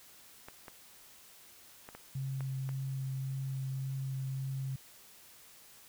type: clicks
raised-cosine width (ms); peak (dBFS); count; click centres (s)
0.5; -31; 6; 0.485 / 0.682 / 1.889 / 1.95 / 2.407 / 2.691
type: tone with vibrato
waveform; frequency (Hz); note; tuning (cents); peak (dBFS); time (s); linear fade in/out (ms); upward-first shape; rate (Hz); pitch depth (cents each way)
sine; 133.7; C3; +38; -34; 2.15-4.76; 5; triangle; 1.8; 11
effects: white hiss -57 dBFS RMS until 5.88 s